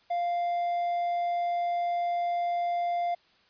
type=tone; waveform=triangle; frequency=697 Hz; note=F5; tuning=4 cents flat; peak=-24 dBFS; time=0.1-3.15 s; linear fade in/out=10 ms; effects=white hiss -63 dBFS RMS until 3.49 s + resampled to 11025 Hz